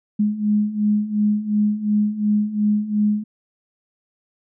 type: beating tone pair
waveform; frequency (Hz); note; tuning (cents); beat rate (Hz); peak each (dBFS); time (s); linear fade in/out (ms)
sine; 207.7 / 210.5; G#3 / G#3; 0 / +24; 2.8; -22 / -18; 0.19-3.24; 10
effects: none